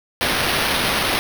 violet noise with sample-and-hold, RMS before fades -20 dBFS, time 0.21-1.19 s, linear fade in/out 0 ms, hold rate 7350 Hz, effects none

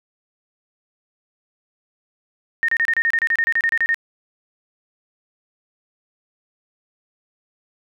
sine tone bursts, 1839 Hz, A#6, 24 cents flat, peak -15 dBFS, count 16, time 2.63-3.944 s, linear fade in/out 0 ms, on 54 ms, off 30 ms, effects none

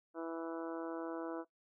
harmonic tone, 164.81 Hz, E3, in tune, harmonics 2 / 3 / 4 / 5 / 6 / 7 / 8 / 9, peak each -41 / -45 / -46 / -54 / -52 / -55 / -52 / -55 dBFS, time 0.14-1.45 s, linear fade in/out 50 ms, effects noise-tail reverb RT60 0.1 s tail -17 dB re dry

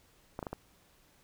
clicks, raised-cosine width 1 ms, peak -23 dBFS, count 4, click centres 0.391 / 0.428 / 0.468 / 0.53 s, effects pink hiss -65 dBFS RMS until 1.23 s

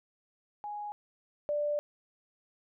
sine tone pair in turn, 830.6 / 589.2 Hz, G#5 / D5, 0 / +6 cents, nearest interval tritone, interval 594 cents, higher first, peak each -36 / -28 dBFS, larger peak second, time 0.64-0.92 / 1.49-1.79 s, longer second, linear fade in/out 0 ms, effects none

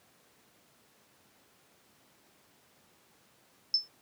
sine tone with exponential decay, 5274 Hz, E8, in tune, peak -19 dBFS, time 3.74-3.88 s, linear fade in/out 2 ms, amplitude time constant 29 ms, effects pink hiss -64 dBFS RMS until 4.01 s + high-pass 150 Hz 12 dB/octave

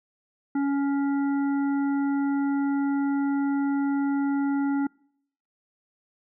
harmonic tone, 279.7 Hz, C#4, 16 cents sharp, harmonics 1 / 3 / 5 / 7, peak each -22 / -35 / -39 / -47 dBFS, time 0.55-4.87 s, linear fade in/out 5 ms, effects noise-tail reverb RT60 0.7 s tail -26 dB re dry

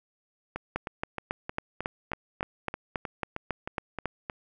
two click trains, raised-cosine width 0.5 ms, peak -18 / -14 dBFS, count 13 / 13, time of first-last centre 0.56-4.298 / 0.76-4.057 s, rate 3.21 / 3.64 Hz, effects none

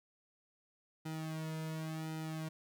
sawtooth tone with flanger, 158.5 Hz, D#3, 32 cents sharp, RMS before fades -41 dBFS, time 1.05-2.49 s, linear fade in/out 10 ms, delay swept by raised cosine 1.8 to 2.64 ms, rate 0.92 Hz, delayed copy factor -0.95, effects none

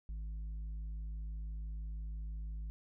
sine tone with tanh clipping, 53 Hz, G#1, 36 cents sharp, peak -40 dBFS, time 0.09-2.7 s, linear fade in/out 0 ms, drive 5 dB, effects none

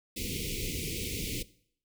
pink band-stop noise, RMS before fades -35 dBFS, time 0.16-1.43 s, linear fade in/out 10 ms, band 500 to 2100 Hz, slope 96 dB/octave, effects noise-tail reverb RT60 0.6 s tail -19 dB re dry

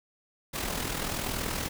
pink noise with amplitude modulation, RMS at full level -30 dBFS, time 0.53-1.69 s, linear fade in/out 20 ms, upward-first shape sine, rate 41 Hz, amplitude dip 55%, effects none

